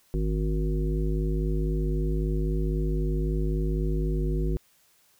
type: harmonic tone with a mistuned harmonic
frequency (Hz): 51.91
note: G#1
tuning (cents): 0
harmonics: 1 / 3 / 5 / 7 / 9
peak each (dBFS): -25 / -30 / -36 / -33 / -41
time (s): 0.14-4.57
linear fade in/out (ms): 0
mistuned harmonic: 1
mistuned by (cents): -29
effects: white hiss -63 dBFS RMS until 5.19 s